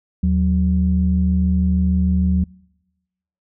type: tone pair together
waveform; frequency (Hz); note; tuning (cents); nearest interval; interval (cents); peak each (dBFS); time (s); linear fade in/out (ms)
sine; 77.78 / 184.25; D#2 / F#3; 0 / -7; octave + minor third; 1493; -16; 0.23-2.44; 5
effects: noise-tail reverb RT60 1.0 s tail -26 dB re dry + tanh soft clip ceiling -6 dBFS